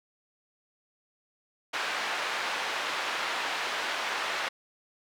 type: band-pass noise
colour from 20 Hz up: pink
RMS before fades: -32 dBFS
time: 1.73-4.49 s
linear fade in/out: 10 ms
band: 840 to 3400 Hz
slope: 12 dB/octave
effects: none